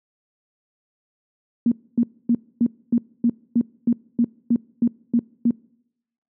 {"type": "tone bursts", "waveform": "sine", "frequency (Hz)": 236, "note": "A#3", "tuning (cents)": 22, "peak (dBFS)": -13, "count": 13, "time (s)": [1.66, 5.508], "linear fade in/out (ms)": 2, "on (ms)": 56, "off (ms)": 260, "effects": ["noise-tail reverb RT60 0.8 s tail -25 dB re dry", "high-pass 150 Hz 12 dB/octave"]}